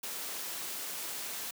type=noise; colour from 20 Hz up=white; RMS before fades=-39 dBFS; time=0.03-1.51 s; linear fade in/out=5 ms; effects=high-pass 200 Hz 12 dB/octave